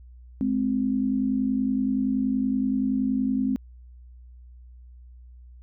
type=tone pair together; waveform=sine; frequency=211.1 / 261.7 Hz; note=G#3 / C4; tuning=+29 / 0 cents; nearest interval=major third; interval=371 cents; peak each=-26 / -23 dBFS; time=0.41-3.56 s; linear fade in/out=0 ms; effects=added 61 Hz sine -44 dBFS peak until 5.62 s